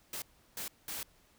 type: noise bursts at uneven times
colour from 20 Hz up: white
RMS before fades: -40 dBFS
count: 3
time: 0.13-0.22 / 0.57-0.68 / 0.88-1.03 s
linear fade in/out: 2 ms
effects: pink hiss -66 dBFS RMS until 1.38 s